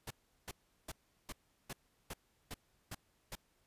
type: noise bursts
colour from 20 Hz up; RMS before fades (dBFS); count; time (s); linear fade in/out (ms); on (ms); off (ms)
pink; -44; 9; 0.07-3.354; 5; 36; 370
effects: pink hiss -75 dBFS RMS until 3.66 s + resampled to 32000 Hz